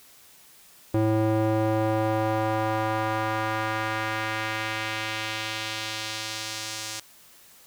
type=tone with band-pass filter sweep; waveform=square; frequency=109.4 Hz; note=A2; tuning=9 cents flat; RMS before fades=-27 dBFS; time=0.94-7 s; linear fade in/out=5 ms; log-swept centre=370 to 6400 Hz; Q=1.1; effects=white hiss -53 dBFS RMS until 7.66 s